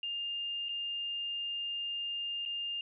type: tone with dropouts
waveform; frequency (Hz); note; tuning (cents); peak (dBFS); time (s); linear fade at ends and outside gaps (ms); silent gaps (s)
sine; 2810; F7; +10; -34; 0.03-2.81; 2; 0.686-0.691 / 2.453-2.459
effects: none